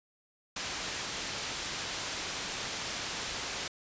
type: low-pass noise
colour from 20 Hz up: white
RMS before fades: -37 dBFS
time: 0.56-3.68 s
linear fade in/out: 5 ms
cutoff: 6400 Hz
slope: 12 dB/octave
effects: resampled to 16000 Hz

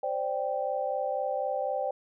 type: chord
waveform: sine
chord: C suspended second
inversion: none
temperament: equal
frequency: 523.3 / 587.3 / 784 Hz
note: C5 / D5 / G5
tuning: 0 / 0 / 0 cents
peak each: -32 dBFS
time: 0.03-1.91 s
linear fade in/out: 5 ms
effects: none

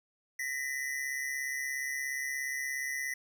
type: tone pair together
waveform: square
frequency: 1867 / 2004 Hz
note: A#6 / B6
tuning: +2 / +25 cents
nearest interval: minor second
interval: 123 cents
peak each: -38 / -36 dBFS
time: 0.39-3.14 s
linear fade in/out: 5 ms
effects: none

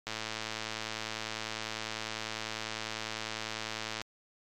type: click train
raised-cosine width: 0.2 ms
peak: -18 dBFS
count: 435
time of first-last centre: 0.07-4.015 s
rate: 110 Hz
effects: MP3 96 kbps

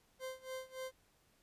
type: tone with tremolo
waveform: 40% pulse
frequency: 520 Hz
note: C5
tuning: 11 cents flat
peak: -40 dBFS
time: 0.19-0.92 s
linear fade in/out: 50 ms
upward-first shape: sine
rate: 3.5 Hz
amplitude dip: 90%
effects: pink hiss -72 dBFS RMS until 1.42 s + resampled to 32000 Hz

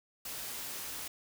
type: noise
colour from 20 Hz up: white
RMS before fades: -41 dBFS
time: 0.25-1.08 s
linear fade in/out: 5 ms
effects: none

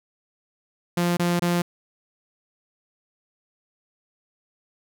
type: tone bursts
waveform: sawtooth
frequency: 174.2 Hz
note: F3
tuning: 4 cents flat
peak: -16 dBFS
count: 3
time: 0.97-1.62 s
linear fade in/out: 5 ms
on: 200 ms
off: 25 ms
effects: none

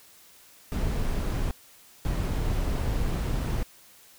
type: noise bursts at uneven times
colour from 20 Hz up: brown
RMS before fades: -27 dBFS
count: 2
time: 0.72-1.51 / 2.05-3.63 s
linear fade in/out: 0 ms
effects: white hiss -54 dBFS RMS until 4.18 s

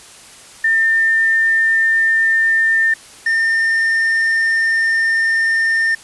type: tone pair in turn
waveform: sine / triangle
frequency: 1802 / 1809.7 Hz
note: A6 / A6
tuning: +41 / +48 cents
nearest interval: unison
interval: 7 cents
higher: second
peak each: -11 dBFS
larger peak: neither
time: 0.64-2.94 / 3.26-5.95 s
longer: second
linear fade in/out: 5 ms
effects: white hiss -40 dBFS RMS until 6.03 s + resampled to 24000 Hz

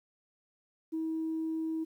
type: tone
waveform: sine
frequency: 320.9 Hz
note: E4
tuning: 46 cents flat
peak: -30 dBFS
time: 0.92-1.85 s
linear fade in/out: 20 ms
effects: tanh soft clip ceiling -27 dBFS + 11-bit

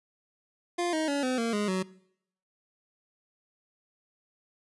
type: tone with pitch steps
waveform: 25% pulse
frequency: 349.2 / 314.7 / 283.6 / 255.6 / 230.4 / 207.6 / 187.13 Hz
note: F4 / D#4 / C#4 / C4 / A#3 / G#3 / F#3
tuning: 0 / +20 / +40 / -40 / -20 / 0 / +20 cents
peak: -23 dBFS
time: 0.78-1.83 s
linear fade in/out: 10 ms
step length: 150 ms
effects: noise-tail reverb RT60 0.7 s tail -21 dB re dry + resampled to 24000 Hz

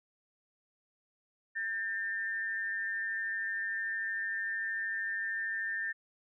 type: tone pair together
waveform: sine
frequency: 1602 / 1803.3 Hz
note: G6 / A6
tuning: +37 / +42 cents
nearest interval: major second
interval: 205 cents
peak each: -40 / -33 dBFS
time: 1.55-5.93 s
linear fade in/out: 20 ms
effects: none

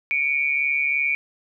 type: tone pair together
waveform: sine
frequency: 2253 / 2396 Hz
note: C#7 / D7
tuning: +28 / +34 cents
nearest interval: minor second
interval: 106 cents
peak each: -22 dBFS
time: 0.11-1.15 s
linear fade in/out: 0 ms
effects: none

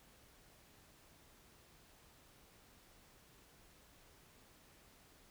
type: silence
effects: pink hiss -65 dBFS RMS until 5.3 s

